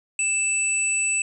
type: tone pair together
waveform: sine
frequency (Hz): 2639 / 7908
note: E7 / B8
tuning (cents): +1 / +1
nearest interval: octave + perfect fifth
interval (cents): 1900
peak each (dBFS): -23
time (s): 0.19-1.22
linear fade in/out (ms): 2
effects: none